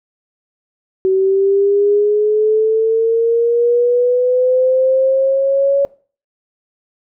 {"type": "linear sweep", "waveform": "sine", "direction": "up", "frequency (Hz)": [377.1, 560], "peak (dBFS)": -10, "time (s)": [1.05, 5.85], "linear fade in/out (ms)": 0, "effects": ["noise-tail reverb RT60 0.4 s tail -21 dB re dry"]}